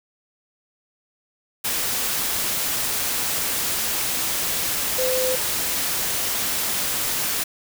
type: tone in noise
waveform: sine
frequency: 512 Hz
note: C5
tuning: 38 cents flat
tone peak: -21 dBFS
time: 4.98-5.36 s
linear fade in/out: 10 ms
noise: white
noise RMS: -24 dBFS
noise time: 1.64-7.44 s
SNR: 0 dB
effects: none